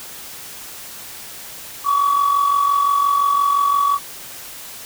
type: tone with amplitude modulation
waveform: sine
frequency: 1134 Hz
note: C#6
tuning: 39 cents sharp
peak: -9 dBFS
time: 1.84-3.99 s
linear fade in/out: 50 ms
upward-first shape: sine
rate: 45.8 Hz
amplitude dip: 65%
effects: tanh soft clip ceiling -10 dBFS + white hiss -35 dBFS RMS until 4.85 s